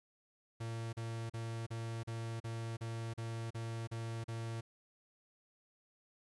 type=tone bursts; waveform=45% pulse; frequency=114.2 Hz; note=A#2; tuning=35 cents flat; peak=-39 dBFS; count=11; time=0.6-4.61 s; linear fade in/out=10 ms; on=330 ms; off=38 ms; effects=resampled to 24000 Hz + 12-bit